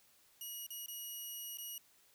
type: tone with dropouts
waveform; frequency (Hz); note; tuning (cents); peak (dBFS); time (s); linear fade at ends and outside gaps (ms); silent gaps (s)
5% pulse; 2900; F#7; -35; -35; 0.41-1.78; 2; 0.666-0.704 / 0.861-0.882 / 1.573-1.584
effects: white hiss -68 dBFS RMS until 2.14 s